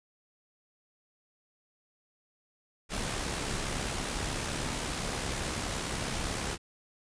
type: noise with amplitude modulation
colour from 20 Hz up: pink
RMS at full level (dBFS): -32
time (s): 2.89-6.58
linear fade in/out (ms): 50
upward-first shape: sine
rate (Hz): 69.6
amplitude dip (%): 40
effects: resampled to 22050 Hz